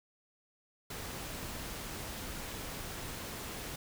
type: noise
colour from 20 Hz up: pink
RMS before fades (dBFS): -42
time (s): 0.9-3.76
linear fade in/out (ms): 5
effects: none